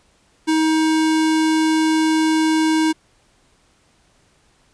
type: tone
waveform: square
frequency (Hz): 316.2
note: D#4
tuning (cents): +28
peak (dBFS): -15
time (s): 0.47-2.93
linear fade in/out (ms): 20
effects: pink hiss -58 dBFS RMS until 4.73 s + resampled to 22050 Hz